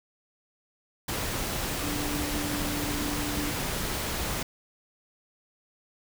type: tone in noise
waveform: sine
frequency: 293.7 Hz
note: D4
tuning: in tune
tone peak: -33 dBFS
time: 1.83-3.52 s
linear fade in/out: 5 ms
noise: pink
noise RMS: -31 dBFS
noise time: 1.08-4.43 s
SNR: -5 dB
effects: none